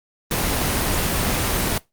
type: noise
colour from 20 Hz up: pink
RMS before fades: -21 dBFS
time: 0.31-1.78 s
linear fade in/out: 2 ms
effects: noise-tail reverb RT60 0.2 s tail -22 dB re dry + Opus 24 kbps